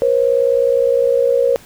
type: tone pair together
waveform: sine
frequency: 480 / 539.7 Hz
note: B4 / C#5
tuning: -49 / -46 cents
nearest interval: major second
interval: 203 cents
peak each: -14 dBFS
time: 0.02-1.56 s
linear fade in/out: 0 ms
effects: pink hiss -43 dBFS RMS until 1.65 s